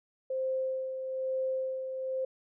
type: tone with tremolo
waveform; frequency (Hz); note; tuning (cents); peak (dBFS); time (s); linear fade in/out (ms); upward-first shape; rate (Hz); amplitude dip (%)
sine; 523.3; C5; 0; -28; 0.3-2.25; 5; sine; 1.1; 50
effects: none